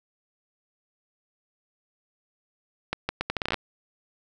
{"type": "accelerating click train", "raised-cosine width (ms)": 0.3, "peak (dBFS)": -10, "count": 12, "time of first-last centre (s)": [2.93, 3.543], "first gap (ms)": 160, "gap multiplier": 0.75, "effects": []}